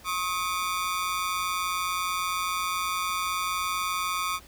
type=ring-modulated tone; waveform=sawtooth; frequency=1174.7 Hz; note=D6; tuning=in tune; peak=-20 dBFS; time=0.04-4.4 s; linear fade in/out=50 ms; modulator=89.8 Hz; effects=added 60 Hz sine -54 dBFS peak until 4.47 s + pink hiss -52 dBFS RMS until 4.47 s